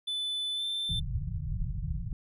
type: tone with pitch glide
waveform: triangle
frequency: 3500 to 3551 Hz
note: A7 to A7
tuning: -10 to +15 cents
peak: -29 dBFS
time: 0.07-1 s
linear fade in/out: 10 ms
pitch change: +25 cents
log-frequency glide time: 0.54-0.64 s
type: low-pass noise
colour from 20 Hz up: pink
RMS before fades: -33 dBFS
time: 0.89-2.13 s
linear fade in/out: 2 ms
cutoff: 170 Hz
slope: 96 dB/octave
effects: none